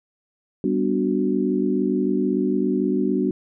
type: chord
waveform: sine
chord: G major seventh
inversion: none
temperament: equal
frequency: 196 / 246.9 / 293.7 / 370 Hz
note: G3 / B3 / D4 / F#4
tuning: 0 / 0 / 0 / 0 cents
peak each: -24 dBFS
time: 0.64-3.31 s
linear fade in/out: 2 ms
effects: none